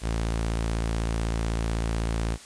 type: tone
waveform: sawtooth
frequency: 56 Hz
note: A1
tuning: 31 cents sharp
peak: -21 dBFS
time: 0.01-2.38 s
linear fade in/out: 50 ms
effects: white hiss -46 dBFS RMS until 2.45 s + resampled to 22050 Hz